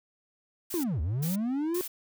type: noise bursts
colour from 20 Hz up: blue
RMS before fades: -37 dBFS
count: 3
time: 0.7-1.88 s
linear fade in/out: 10 ms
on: 140 ms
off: 380 ms
type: linear two-way sweep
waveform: triangle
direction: down then up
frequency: 370 to 69 to 370 Hz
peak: -25 dBFS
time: 0.74-1.81 s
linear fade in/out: 0 ms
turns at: 1.01 s
effects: none